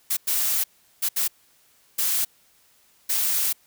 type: noise bursts at uneven times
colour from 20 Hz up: blue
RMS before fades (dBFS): -23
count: 6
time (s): 0.1-0.17 / 0.27-0.64 / 1.02-1.09 / 1.16-1.28 / 1.98-2.25 / 3.09-3.53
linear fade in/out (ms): 10
effects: white hiss -60 dBFS RMS until 3.66 s